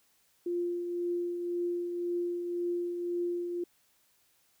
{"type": "tone with tremolo", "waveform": "sine", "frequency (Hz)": 349.2, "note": "F4", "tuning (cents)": 0, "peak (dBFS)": -28, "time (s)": [0.46, 3.64], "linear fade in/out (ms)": 5, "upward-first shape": "triangle", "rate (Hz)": 1.9, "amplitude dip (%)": 45, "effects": ["white hiss -69 dBFS RMS until 4.6 s"]}